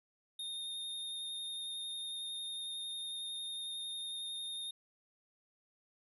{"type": "tone with vibrato", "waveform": "square", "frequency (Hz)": 3673, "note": "A#7", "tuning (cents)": -26, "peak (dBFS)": -40, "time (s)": [0.39, 4.71], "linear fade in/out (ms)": 5, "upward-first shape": "triangle", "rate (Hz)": 11, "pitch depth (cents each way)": 16, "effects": []}